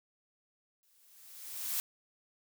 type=noise with exponential growth; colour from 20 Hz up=blue; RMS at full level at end=-32 dBFS; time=0.83-1.8 s; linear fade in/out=0 ms; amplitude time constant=210 ms; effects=none